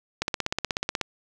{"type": "click train", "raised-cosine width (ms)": 0.2, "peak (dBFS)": -8, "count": 14, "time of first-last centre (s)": [0.22, 1.013], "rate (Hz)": 16.4, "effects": []}